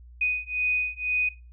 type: beating tone pair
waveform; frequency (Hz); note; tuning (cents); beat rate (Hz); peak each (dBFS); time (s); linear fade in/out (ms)
sine; 2489 / 2491; D#7 / D#7; 0 / +1; 2; -27; 0.21-1.29; 5
effects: noise-tail reverb RT60 0.3 s tail -18 dB re dry + added 60 Hz sine -45 dBFS peak until 1.52 s